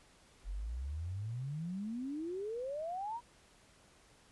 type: exponential sweep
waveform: sine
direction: up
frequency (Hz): 43.01 to 979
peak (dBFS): -37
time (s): 0.44-3.21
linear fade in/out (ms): 50
effects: pink hiss -64 dBFS RMS until 4.31 s + resampled to 24000 Hz